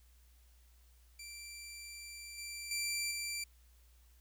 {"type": "tone with level steps", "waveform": "15% pulse", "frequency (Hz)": 2349, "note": "D7", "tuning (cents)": 0, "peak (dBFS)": [-40, -36, -28, -31], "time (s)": [1.19, 3.44], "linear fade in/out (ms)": 5, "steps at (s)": [2.38, 2.71, 3.11], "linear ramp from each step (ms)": 2, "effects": ["added 60 Hz sine -61 dBFS peak until 4.2 s", "white hiss -71 dBFS RMS until 4.2 s"]}